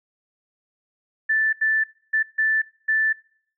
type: tone bursts at uneven times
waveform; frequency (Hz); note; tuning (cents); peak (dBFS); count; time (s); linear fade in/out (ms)
sine; 1760; A6; 0; -17; 5; 1.29-1.53 / 1.61-1.84 / 2.13-2.23 / 2.38-2.62 / 2.88-3.13; 10
effects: noise-tail reverb RT60 0.6 s tail -23 dB re dry